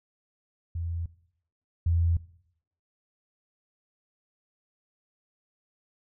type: tone pair in turn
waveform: sine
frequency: 84.4 / 84.4 Hz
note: E2 / E2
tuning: +41 / +41 cents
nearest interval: unison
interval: 0 cents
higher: neither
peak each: -29 / -21 dBFS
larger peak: second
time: 0.75-1.06 / 1.86-2.17 s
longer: neither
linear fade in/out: 5 ms
effects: noise-tail reverb RT60 0.7 s tail -19 dB re dry